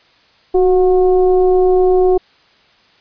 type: tone with frequency modulation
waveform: sine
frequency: 370 Hz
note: F#4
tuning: in tune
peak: -8 dBFS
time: 0.54-2.18 s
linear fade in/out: 10 ms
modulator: 356 Hz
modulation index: 0.59
effects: white hiss -51 dBFS RMS until 3 s + resampled to 11025 Hz